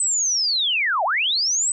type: linear two-way sweep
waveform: sine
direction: down then up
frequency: 8200 to 610 to 8200 Hz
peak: -18 dBFS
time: 0-1.72 s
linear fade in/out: 2 ms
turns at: 1.04 s
effects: none